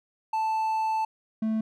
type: tone pair in turn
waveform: triangle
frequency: 880 / 220 Hz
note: A5 / A3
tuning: 0 / 0 cents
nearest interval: 2 octaves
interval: 2400 cents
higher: first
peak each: -22 dBFS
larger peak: neither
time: 0.33-1.05 / 1.42-1.61 s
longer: first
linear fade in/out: 5 ms
effects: none